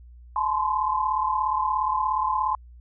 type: tone cluster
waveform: sine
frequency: 861 / 1016 / 1053 Hz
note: A5 / B5 / C6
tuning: -38 / +49 / +11 cents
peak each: -26 dBFS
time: 0.36-2.55 s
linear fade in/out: 2 ms
effects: added 60 Hz sine -44 dBFS peak until 2.8 s